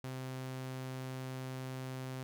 sawtooth tone, 130.1 Hz, C3, 9 cents flat, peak -36 dBFS, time 0.04-2.23 s, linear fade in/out 0 ms, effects none

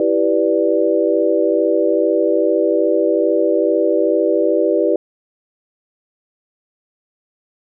sine chord, E minor seventh, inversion none, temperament equal, 329.6 / 392 / 493.9 / 587.3 Hz, E4 / G4 / B4 / D5, 0 / 0 / 0 / 0 cents, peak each -18 dBFS, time 0-4.96 s, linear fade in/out 2 ms, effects none

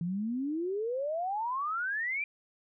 sine exponential sweep, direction up, 164.81 to 2402 Hz, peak -30 dBFS, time 0.01-2.24 s, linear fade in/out 2 ms, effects none

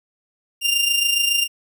sawtooth tone with amplitude modulation, 2794 Hz, F7, in tune, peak -11 dBFS, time 0.61-1.48 s, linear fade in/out 50 ms, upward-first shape sine, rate 27.2 Hz, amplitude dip 55%, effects none

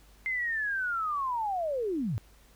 sine linear sweep, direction down, 2098 to 88.2 Hz, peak -28 dBFS, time 0.26-2.18 s, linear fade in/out 0 ms, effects added 50 Hz sine -57 dBFS peak until 2.55 s + pink hiss -61 dBFS RMS until 2.55 s

